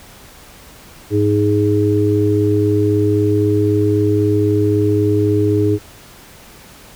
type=harmonic tone; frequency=103.83 Hz; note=G#2; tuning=in tune; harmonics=1 / 3 / 4; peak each=-16 / -16 / -16 dBFS; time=1.1-5.79 s; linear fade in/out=50 ms; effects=pink hiss -41 dBFS RMS until 6.95 s

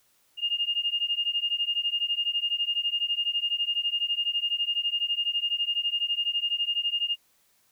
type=beating tone pair; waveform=sine; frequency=2824 / 2836 Hz; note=F7 / F7; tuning=+19 / +26 cents; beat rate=12 Hz; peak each=-28 dBFS; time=0.37-7.17 s; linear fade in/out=50 ms; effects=white hiss -66 dBFS RMS until 7.71 s

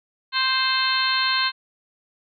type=harmonic tone with a mistuned harmonic; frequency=523.3 Hz; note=C5; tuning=in tune; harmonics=2 / 3 / 4 / 5 / 6 / 7 / 8; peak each=-25 / -25 / -30 / -29 / -29 / -29 / -24 dBFS; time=0.32-1.52 s; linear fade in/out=50 ms; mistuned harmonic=6; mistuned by=-29 cents; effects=none

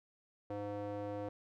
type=tone with band-pass filter; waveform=square; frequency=102.6 Hz; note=G#2; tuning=21 cents flat; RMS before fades=-41 dBFS; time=0.5-1.29 s; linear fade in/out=5 ms; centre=520 Hz; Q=1.9; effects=none

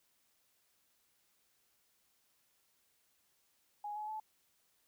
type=tone with pitch steps; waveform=sine; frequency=830.6 / 848.1 / 865.9 Hz; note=G#5 / G#5 / A5; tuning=0 / +36 / -28 cents; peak=-39 dBFS; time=3.84-4.2 s; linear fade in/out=5 ms; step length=120 ms; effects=white hiss -75 dBFS RMS until 4.87 s

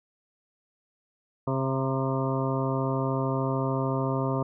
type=harmonic tone with a mistuned harmonic; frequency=133.4 Hz; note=C3; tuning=34 cents sharp; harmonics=1 / 2 / 3 / 4 / 5 / 7 / 8 / 9; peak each=-28 / -31 / -33 / -34 / -35 / -36 / -37 / -38 dBFS; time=1.47-4.43 s; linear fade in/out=5 ms; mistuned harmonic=8; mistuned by=-28 cents; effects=none

